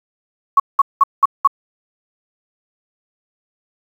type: tone bursts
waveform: sine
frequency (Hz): 1108.7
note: C#6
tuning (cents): 0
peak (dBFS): -6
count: 5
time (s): 0.57-1.475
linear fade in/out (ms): 5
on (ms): 29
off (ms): 190
effects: 7-bit